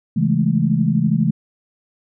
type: chord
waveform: sine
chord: A major seventh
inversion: first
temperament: equal with one note detuned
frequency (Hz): 135.74 / 164.81 / 207.7 / 220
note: C#3 / E3 / G#3 / A3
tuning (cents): -36 / 0 / 0 / 0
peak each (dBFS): -21 / -18 / -20 / -20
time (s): 0.16-1.31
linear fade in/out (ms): 10
effects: none